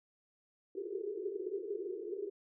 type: band-pass noise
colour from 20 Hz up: white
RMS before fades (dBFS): -40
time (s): 0.75-2.3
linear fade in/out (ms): 5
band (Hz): 360 to 430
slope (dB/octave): 96
effects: none